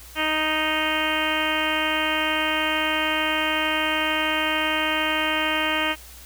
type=harmonic tone; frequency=311.1 Hz; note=D#4; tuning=in tune; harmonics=1 / 2 / 3 / 4 / 5 / 6 / 7 / 8 / 9 / 10; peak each=-30 / -30 / -30 / -30 / -30 / -30 / -30 / -30 / -30 / -30 dBFS; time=0.15-5.96 s; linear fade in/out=50 ms; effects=added 60 Hz sine -45 dBFS peak until 6.25 s + white hiss -45 dBFS RMS until 6.25 s